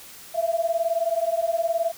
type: beating tone pair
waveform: sine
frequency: 659.3 / 678.3 Hz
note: E5 / E5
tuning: 0 / +49 cents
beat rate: 19 Hz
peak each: -24 dBFS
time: 0.34-1.92 s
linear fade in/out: 20 ms
effects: white hiss -44 dBFS RMS until 1.97 s